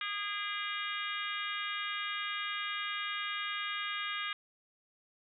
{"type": "harmonic tone with a mistuned harmonic", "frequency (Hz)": 410, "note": "G#4", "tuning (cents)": -22, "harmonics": [3, 4, 5, 6, 7, 8, 9], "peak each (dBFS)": [-40, -41, -42, -43, -43, -44, -45], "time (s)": [0.01, 4.33], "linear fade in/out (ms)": 2, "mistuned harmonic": 6, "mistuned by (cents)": -55, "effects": []}